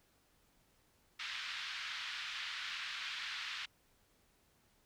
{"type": "band-pass noise", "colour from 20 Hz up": "white", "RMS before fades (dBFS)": -43, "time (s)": [1.19, 3.66], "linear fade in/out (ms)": 10, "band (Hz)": [1300, 3900], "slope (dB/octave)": 24, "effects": ["pink hiss -72 dBFS RMS until 4.85 s"]}